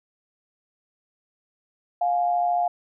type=tone pair together; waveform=sine; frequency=706.4 / 840 Hz; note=F5 / G#5; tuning=+20 / +19 cents; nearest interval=minor third; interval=299 cents; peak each=-20 / -29 dBFS; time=2.01-2.68 s; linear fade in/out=5 ms; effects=none